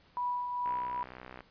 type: tone with tremolo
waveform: sine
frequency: 981 Hz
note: B5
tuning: 12 cents flat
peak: -29 dBFS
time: 0.17-1.03 s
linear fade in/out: 0 ms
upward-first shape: triangle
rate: 2.4 Hz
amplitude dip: 45%
type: click train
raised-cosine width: 0.5 ms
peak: -30 dBFS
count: 48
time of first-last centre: 0.66-1.406 s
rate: 63 Hz
effects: pink hiss -63 dBFS RMS until 1.5 s + resampled to 11025 Hz